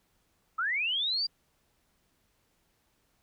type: linear sweep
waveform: sine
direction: up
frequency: 1244.5 to 4822 Hz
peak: -27 dBFS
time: 0.58-1.27 s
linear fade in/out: 10 ms
effects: pink hiss -72 dBFS RMS until 3.22 s